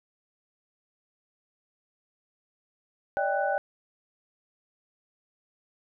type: tone cluster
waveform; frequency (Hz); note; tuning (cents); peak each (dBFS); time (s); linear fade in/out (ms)
sine; 577 / 622 / 789 / 1489; D5 / D#5 / G5 / F#6; -31 / -1 / +11 / +11; -29 / -32 / -28 / -32; 3.17-3.58; 0
effects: none